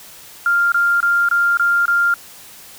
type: tone bursts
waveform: sine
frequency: 1396.9 Hz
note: F6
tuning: in tune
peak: -12 dBFS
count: 6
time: 0.46-2.14 s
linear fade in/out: 2 ms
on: 260 ms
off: 24 ms
effects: white hiss -40 dBFS RMS until 2.78 s